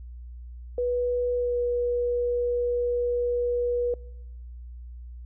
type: tone with pitch glide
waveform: sine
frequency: 490 to 484.7 Hz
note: B4 to B4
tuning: -14 to -32 cents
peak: -23 dBFS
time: 0.78-3.94 s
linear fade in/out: 2 ms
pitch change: -18 cents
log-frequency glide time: 1.35-1.58 s
effects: noise-tail reverb RT60 1.0 s tail -24 dB re dry + added 60 Hz sine -38 dBFS peak until 5.25 s